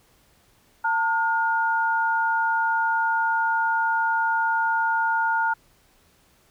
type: tone pair together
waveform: sine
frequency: 900 / 1428.7 Hz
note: A5 / F6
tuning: +39 / +39 cents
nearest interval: minor sixth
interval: 800 cents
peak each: -22 / -23 dBFS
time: 0.84-5.54 s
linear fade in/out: 10 ms
effects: pink hiss -60 dBFS RMS until 6.5 s